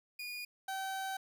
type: tone pair in turn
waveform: 30% pulse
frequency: 2444 / 769.8 Hz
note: D#7 / G5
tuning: -32 / -32 cents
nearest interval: octave + minor sixth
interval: 2000 cents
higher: first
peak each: -38 / -34 dBFS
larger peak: second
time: 0.19-0.45 / 0.68-1.17 s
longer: second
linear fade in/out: 5 ms
effects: none